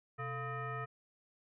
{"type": "tone with frequency modulation", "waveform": "sine", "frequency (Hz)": 696, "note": "F5", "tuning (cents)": -6, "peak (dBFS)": -37, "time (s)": [0.18, 0.86], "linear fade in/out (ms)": 20, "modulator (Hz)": 569, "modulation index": 1.9, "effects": []}